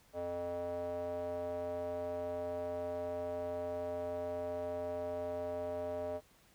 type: tone with band-pass filter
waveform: square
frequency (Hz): 87.31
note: F2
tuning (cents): 0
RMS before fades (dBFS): -39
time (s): 0.13-6.21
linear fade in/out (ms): 50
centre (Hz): 580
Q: 5.4
effects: pink hiss -66 dBFS RMS until 6.54 s